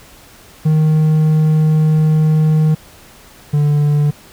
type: tone pair in turn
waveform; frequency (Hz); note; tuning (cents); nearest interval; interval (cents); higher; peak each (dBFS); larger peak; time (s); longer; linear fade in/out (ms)
triangle; 155.56 / 147.19; D#3 / D3; 0 / +4; minor second; 96; first; -7 / -8; first; 0.65-2.75 / 3.53-4.11; first; 10
effects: pink hiss -42 dBFS RMS until 4.32 s